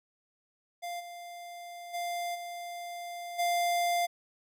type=tone with level steps; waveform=square; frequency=697 Hz; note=F5; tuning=4 cents flat; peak=-36 / -43 / -33 / -39 / -27 dBFS; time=0.82-4.07 s; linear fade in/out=20 ms; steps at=0.99 / 1.93 / 2.34 / 3.38 s; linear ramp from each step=20 ms; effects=none